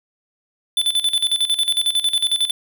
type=tone with tremolo; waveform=square; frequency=3509 Hz; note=A7; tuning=5 cents flat; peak=-15 dBFS; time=0.77-2.51 s; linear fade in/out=2 ms; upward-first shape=square; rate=11 Hz; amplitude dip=75%; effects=none